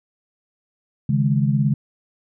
sine chord, C# suspended second, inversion none, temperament just, 138.59 / 155.92 / 207.9 Hz, C#3 / D#3 / G#3, 0 / +4 / +2 cents, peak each -18 / -22 / -21 dBFS, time 1.09-1.74 s, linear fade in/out 5 ms, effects none

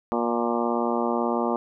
harmonic tone with a mistuned harmonic, 118.3 Hz, A#2, 26 cents sharp, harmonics 2 / 3 / 4 / 5 / 6 / 7 / 8 / 9 / 10, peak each -27 / -29 / -30 / -31 / -32 / -32 / -33 / -34 / -34 dBFS, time 0.12-1.56 s, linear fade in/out 0 ms, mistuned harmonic 8, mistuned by -35 cents, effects none

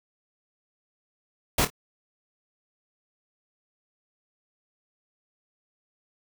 pink noise with echo, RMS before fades -22 dBFS, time 1.58-1.65 s, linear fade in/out 5 ms, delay 26 ms, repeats 2, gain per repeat -11 dB, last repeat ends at 1.702 s, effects none

